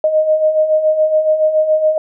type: beating tone pair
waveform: sine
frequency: 616 / 623.1 Hz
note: D#5 / D#5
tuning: -17 / +2 cents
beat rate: 7.1 Hz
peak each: -18 / -11 dBFS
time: 0.04-1.98 s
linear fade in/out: 2 ms
effects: none